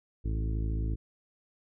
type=harmonic tone with a mistuned harmonic; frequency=54.6 Hz; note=A1; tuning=13 cents flat; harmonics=1 / 2 / 3 / 4 / 5 / 6 / 7 / 8; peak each=-29 / -35 / -42 / -46 / -44 / -44 / -55 / -51 dBFS; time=0.24-0.96 s; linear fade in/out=20 ms; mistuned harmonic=1; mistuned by=+84 cents; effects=none